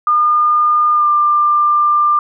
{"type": "tone with pitch glide", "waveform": "sine", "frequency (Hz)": [1212, 1191.9], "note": ["D#6", "D6"], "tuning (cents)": [-46, 25], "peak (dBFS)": -9, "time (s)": [0.07, 2.19], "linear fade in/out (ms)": 2, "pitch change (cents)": -29, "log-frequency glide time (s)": [0.93, 1.08], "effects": []}